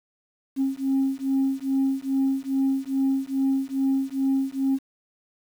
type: beating tone pair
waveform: sine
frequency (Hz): 268.2 / 270.6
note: C4 / C#4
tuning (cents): +43 / -42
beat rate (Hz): 2.4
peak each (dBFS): -23 / -23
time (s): 0.56-4.79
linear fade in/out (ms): 50
effects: tanh soft clip ceiling -16 dBFS + 8-bit